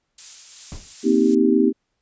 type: noise with tremolo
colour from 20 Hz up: violet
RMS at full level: -30 dBFS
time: 0.18-1.35 s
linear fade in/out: 5 ms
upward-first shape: sine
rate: 2.7 Hz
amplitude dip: 30%
type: noise with exponential decay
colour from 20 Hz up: brown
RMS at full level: -29 dBFS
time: 0.72-0.95 s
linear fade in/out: 1 ms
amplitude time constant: 49 ms
type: chord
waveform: sine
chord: C minor seventh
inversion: third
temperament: just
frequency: 235.5 / 261.6 / 314 / 392.4 Hz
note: Bb3 / C4 / Eb4 / G4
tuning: +18 / 0 / +16 / +2 cents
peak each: -19 dBFS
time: 1.03-1.73 s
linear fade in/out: 50 ms
effects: pink hiss -74 dBFS RMS until 2.01 s + resampled to 16000 Hz